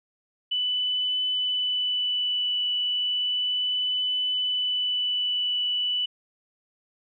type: tone with vibrato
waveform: sine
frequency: 2982 Hz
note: F#7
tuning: 13 cents sharp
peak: -23 dBFS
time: 0.51-6.06 s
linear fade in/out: 10 ms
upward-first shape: triangle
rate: 0.34 Hz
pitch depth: 11 cents each way
effects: none